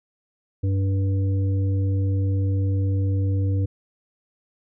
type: harmonic tone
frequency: 97 Hz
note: G2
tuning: 18 cents flat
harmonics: 1 / 3 / 5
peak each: -19 / -31 / -36 dBFS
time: 0.63-3.66 s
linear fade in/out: 10 ms
effects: none